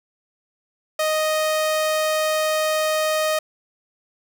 sawtooth tone, 622.3 Hz, D#5, in tune, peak -15 dBFS, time 0.99-3.39 s, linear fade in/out 5 ms, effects none

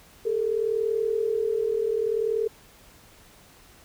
sine tone pair together, 411 / 451.6 Hz, G#4 / A4, -18 / +45 cents, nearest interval major second, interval 163 cents, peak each -27 / -24 dBFS, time 0.25-2.48 s, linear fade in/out 10 ms, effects pink hiss -53 dBFS RMS until 3.84 s

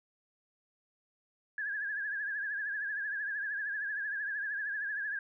sine tone with vibrato, 1661.2 Hz, G#6, in tune, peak -33 dBFS, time 1.58-5.19 s, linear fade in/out 2 ms, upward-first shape triangle, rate 13 Hz, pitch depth 97 cents each way, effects none

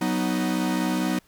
45% pulse chord, B major, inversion second, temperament equal with one note detuned, 186.39 / 246.9 / 311.1 Hz, F#3 / B3 / D#4, +13 / 0 / 0 cents, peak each -27 / -27 / -27 dBFS, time 0.01-1.19 s, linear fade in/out 5 ms, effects pink hiss -60 dBFS RMS until 1.27 s

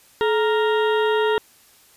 harmonic tone with a mistuned harmonic, 466.2 Hz, A#4, in tune, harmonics 1 / 2 / 3 / 4 / 6 / 7 / 8, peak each -18 / -24 / -28 / -30 / -34 / -35 / -36 dBFS, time 0.21-1.38 s, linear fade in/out 0 ms, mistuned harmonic 1, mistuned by -140 cents, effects white hiss -53 dBFS RMS until 1.96 s + resampled to 32000 Hz

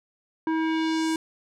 square tone with low-pass filter sweep, 320.7 Hz, E4, 48 cents flat, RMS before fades -25 dBFS, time 0.47-1.16 s, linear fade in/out 2 ms, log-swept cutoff 1300 to 9900 Hz, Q 1.3, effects none

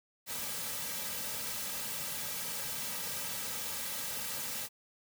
white noise with comb filter, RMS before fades -38 dBFS, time 0.26-4.69 s, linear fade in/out 50 ms, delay 2.8 ms, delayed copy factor -0.75, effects none

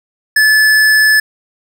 sine tone with tanh clipping, 1732 Hz, A6, 28 cents flat, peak -8 dBFS, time 0.36-1.2 s, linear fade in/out 5 ms, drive 18 dB, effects none

